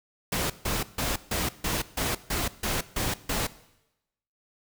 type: noise bursts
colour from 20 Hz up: pink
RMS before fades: -28 dBFS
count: 10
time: 0.32-3.47 s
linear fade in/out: 5 ms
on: 180 ms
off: 150 ms
effects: noise-tail reverb RT60 0.9 s tail -18 dB re dry